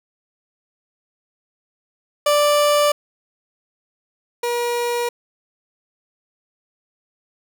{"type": "tone pair in turn", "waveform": "30% pulse", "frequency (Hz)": [587.3, 478.6], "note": ["D5", "A#4"], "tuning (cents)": [0, 46], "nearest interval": "major third", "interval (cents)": 354, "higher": "first", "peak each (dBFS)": [-11, -17], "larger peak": "first", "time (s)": [[2.26, 2.92], [4.43, 5.09]], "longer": "neither", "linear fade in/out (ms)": 5, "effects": []}